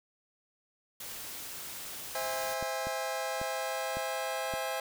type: noise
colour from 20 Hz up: white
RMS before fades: -42 dBFS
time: 1-2.54 s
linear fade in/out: 5 ms
type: chord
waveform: sawtooth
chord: C augmented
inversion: none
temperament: just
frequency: 523.3 / 654.1 / 817.6 Hz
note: C5 / E5 / G#5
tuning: 0 / -14 / -27 cents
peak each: -33 dBFS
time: 2.15-4.8 s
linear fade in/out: 2 ms
type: clicks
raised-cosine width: 3 ms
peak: -28 dBFS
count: 5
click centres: 2.626 / 2.87 / 3.415 / 3.97 / 4.538 s
effects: none